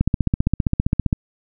click train, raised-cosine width 5 ms, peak -4 dBFS, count 18, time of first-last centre 0.01-1.128 s, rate 15.2 Hz, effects none

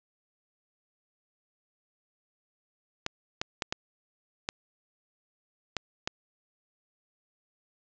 clicks, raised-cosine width 0.2 ms, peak -12 dBFS, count 7, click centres 3.064 / 3.415 / 3.622 / 3.725 / 4.489 / 5.767 / 6.075 s, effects resampled to 16000 Hz + 9-bit

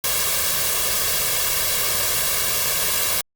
white noise with comb filter, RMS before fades -21 dBFS, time 0.04-3.21 s, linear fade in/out 2 ms, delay 1.8 ms, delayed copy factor +0.75, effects Opus 48 kbps

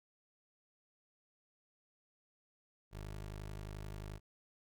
20% pulse tone, 51.4 Hz, G#1, 17 cents flat, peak -39 dBFS, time 2.91-4.2 s, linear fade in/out 50 ms, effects none

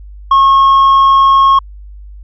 sine tone with tanh clipping, 1088 Hz, C#6, 33 cents flat, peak -5 dBFS, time 0.31-1.59 s, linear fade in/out 5 ms, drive 3 dB, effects added 50 Hz sine -29 dBFS peak until 2.23 s

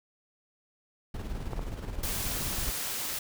brown noise with tremolo, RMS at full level -34 dBFS, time 1.14-2.71 s, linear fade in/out 5 ms, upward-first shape square, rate 19 Hz, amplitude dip 40%
clicks, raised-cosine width 1 ms, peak -22 dBFS, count 2, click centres 1.533 / 1.593 s
white noise, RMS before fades -34 dBFS, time 2.03-3.19 s, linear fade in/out 5 ms
effects none

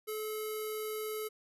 square tone with low-pass filter, 430.9 Hz, A4, 36 cents flat, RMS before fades -38 dBFS, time 0.07-1.29 s, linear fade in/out 20 ms, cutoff 12000 Hz, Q 6.9, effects none

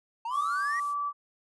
triangle linear sweep, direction up, 887 to 1945 Hz, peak -29 dBFS, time 0.25-0.8 s, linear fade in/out 5 ms
sine tone, 1157 Hz, D6, 26 cents flat, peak -28 dBFS, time 0.3-1.13 s, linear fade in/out 50 ms
violet noise, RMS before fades -45 dBFS, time 0.3-0.95 s, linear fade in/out 50 ms
effects resampled to 24000 Hz

